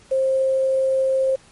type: tone with quantisation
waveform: sine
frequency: 530 Hz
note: C5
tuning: 22 cents sharp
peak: -16 dBFS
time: 0.11-1.36 s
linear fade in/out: 10 ms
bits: 7
effects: pink hiss -51 dBFS RMS until 1.51 s + MP3 48 kbps